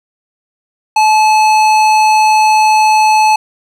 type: tone with tanh clipping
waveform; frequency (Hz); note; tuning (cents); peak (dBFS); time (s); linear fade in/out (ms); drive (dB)
sine; 863; A5; -34; -8; 0.96-3.36; 5; 17
effects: none

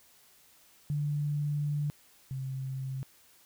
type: tone pair in turn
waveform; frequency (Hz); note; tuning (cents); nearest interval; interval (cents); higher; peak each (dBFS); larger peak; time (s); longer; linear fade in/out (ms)
sine; 146.83 / 132.87; D3 / C3; 0 / +27; major second; 173; first; -28 / -33; first; 0.9-1.9 / 2.31-3.03; first; 0
effects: white hiss -61 dBFS RMS until 3.45 s

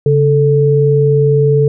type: tone pair together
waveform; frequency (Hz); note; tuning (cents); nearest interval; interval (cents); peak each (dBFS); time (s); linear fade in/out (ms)
sine; 140.4 / 439.4; C#3 / A4; +22 / -2; octave + minor sixth; 1976; -10; 0.06-1.68; 2
effects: none

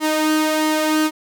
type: tone with flanger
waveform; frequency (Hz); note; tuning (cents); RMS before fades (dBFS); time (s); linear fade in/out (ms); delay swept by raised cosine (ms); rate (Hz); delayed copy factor
sawtooth; 310; D#4; -6; -18; 0-1.11; 50; 0.97 to 2.57; 1.5; +0.5
effects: none

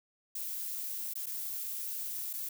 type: noise with dropouts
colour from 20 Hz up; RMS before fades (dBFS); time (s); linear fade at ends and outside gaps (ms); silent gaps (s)
violet; -38; 0.35-2.49; 5; 1.137-1.154 / 1.26-1.266 / 2.331-2.335
effects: none

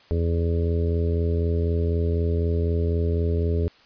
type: harmonic tone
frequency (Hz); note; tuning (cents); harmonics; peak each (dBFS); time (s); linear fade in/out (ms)
84; E2; +33; 1 / 2 / 3 / 4 / 5 / 6 / 7; -21 / -31 / -33 / -35 / -28 / -39 / -39; 0.11-3.68; 0
effects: white hiss -54 dBFS RMS until 3.85 s + resampled to 11025 Hz

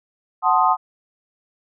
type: chord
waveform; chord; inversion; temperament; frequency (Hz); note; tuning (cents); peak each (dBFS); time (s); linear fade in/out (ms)
sine; F# diminished seventh; none; equal; 740 / 880 / 1046.5 / 1244.5; F#5 / A5 / C6 / Eb6; 0 / 0 / 0 / 0; -19; 0.42-0.77; 50
effects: none

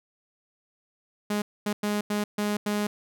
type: tone bursts at uneven times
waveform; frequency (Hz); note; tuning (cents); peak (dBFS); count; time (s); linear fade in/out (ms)
sawtooth; 207.7; G#3; 0; -21; 6; 1.3-1.42 / 1.66-1.73 / 1.83-2.01 / 2.1-2.24 / 2.38-2.57 / 2.66-2.87; 5
effects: none

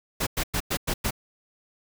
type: noise bursts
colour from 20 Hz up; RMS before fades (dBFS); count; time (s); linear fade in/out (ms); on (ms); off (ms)
pink; -26; 6; 0.2-1.108; 10; 68; 100
effects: none

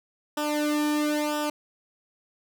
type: tone with flanger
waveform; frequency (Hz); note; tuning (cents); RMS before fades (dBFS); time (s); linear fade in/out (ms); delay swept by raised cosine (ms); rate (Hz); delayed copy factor
sawtooth; 298.6; D4; +29; -26; 0.37-1.5; 5; 0.46 to 1.46; 0.99; -0.9
effects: none

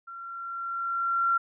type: tone with level ramp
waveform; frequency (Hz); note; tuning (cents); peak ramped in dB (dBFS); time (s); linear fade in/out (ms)
sine; 1369; F6; -35; -39 to -20; 0.07-1.38; 10
effects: none

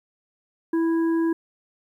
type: harmonic tone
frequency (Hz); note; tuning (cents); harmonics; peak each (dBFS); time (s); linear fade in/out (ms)
329.6; E4; 0; 1 / 3 / 5; -19 / -35 / -38; 0.73-1.33; 5
effects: 10-bit

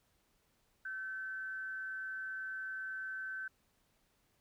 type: tone with frequency modulation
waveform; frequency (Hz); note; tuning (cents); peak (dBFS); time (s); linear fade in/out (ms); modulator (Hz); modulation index
sine; 1535; G6; -37; -39; 0.85-3.48; 5; 188; 0.3
effects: pink hiss -75 dBFS RMS until 4.4 s

